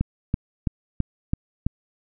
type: click train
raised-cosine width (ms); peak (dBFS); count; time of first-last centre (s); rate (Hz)
5; -9; 6; 0.01-1.666; 3.02
effects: none